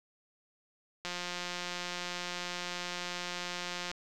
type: click train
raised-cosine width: 0.2 ms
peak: -20 dBFS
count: 508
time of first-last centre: 1.05-3.914 s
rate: 177 Hz
effects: none